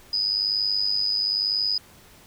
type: tone with amplitude modulation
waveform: sine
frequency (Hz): 4978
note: D#8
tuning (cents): 0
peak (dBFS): -18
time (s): 0.13-1.78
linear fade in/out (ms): 5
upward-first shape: sine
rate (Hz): 101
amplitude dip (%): 70
effects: pink hiss -51 dBFS RMS until 2.26 s